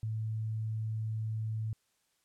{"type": "tone", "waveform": "sine", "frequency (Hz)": 110, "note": "A2", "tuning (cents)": 0, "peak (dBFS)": -32, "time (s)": [0.03, 1.73], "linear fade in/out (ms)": 0, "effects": ["white hiss -75 dBFS RMS until 2.24 s", "low-pass 11000 Hz 12 dB/octave"]}